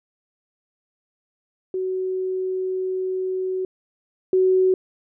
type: tone pair in turn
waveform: sine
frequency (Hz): 373.7 / 373.7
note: F#4 / F#4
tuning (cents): +17 / +17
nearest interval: unison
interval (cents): 0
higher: neither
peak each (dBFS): -22 / -14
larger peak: second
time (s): 1.74-3.65 / 4.33-4.74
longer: first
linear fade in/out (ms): 2
effects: none